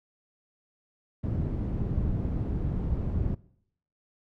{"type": "low-pass noise", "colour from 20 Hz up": "white", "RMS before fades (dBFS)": -29, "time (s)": [1.23, 3.35], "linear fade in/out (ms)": 10, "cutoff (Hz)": 140, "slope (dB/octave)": 12, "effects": ["noise-tail reverb RT60 0.7 s tail -22 dB re dry"]}